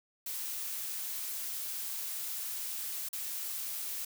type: noise with dropouts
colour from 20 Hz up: blue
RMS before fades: -38 dBFS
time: 0.26-4.05 s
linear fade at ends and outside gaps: 5 ms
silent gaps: 3.089-3.129 s
effects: none